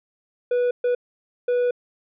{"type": "tone bursts at uneven times", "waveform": "triangle", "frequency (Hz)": 490, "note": "B4", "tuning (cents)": -14, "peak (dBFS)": -16, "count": 3, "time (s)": [[0.51, 0.71], [0.84, 0.95], [1.48, 1.71]], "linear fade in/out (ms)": 5, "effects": ["resampled to 8000 Hz"]}